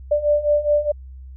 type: beating tone pair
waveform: sine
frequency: 587.3 / 592.1 Hz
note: D5 / D5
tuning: 0 / +14 cents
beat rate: 4.8 Hz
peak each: -20 / -17 dBFS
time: 0.11-0.92 s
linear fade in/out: 10 ms
effects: added 65 Hz sine -35 dBFS peak until 1.36 s